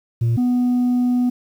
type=tone pair in turn; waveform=sine; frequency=116.54 / 246.9 Hz; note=A#2 / B3; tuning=0 / 0 cents; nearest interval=octave + minor second; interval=1300 cents; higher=second; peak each=-12 dBFS; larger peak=neither; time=0.21-0.37 / 0.37-1.3 s; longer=second; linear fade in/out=10 ms; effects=tanh soft clip ceiling -14 dBFS + 8-bit